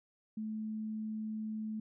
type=tone; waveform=sine; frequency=217 Hz; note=A3; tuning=24 cents flat; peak=-36 dBFS; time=0.37-1.8 s; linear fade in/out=5 ms; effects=none